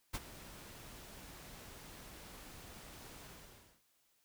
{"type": "noise with ADSR envelope", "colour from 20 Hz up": "pink", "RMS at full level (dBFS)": -38, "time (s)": [0.13, 3.82], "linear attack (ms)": 20, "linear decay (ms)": 35, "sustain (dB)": -15, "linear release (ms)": 580, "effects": ["white hiss -75 dBFS RMS until 4.24 s"]}